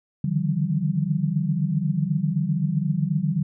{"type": "tone cluster", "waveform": "sine", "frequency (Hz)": [145.5, 153.4, 168.4, 192.4], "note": ["D3", "D#3", "E3", "G3"], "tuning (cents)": [-16, -24, 37, -32], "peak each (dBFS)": -26, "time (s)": [0.24, 3.43], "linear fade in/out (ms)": 5, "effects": []}